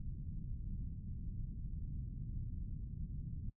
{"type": "low-pass noise", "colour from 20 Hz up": "pink", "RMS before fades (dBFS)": -43, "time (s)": [0, 3.5], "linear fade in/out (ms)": 5, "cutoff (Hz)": 180, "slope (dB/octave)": 24, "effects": ["noise-tail reverb RT60 0.1 s tail -21 dB re dry"]}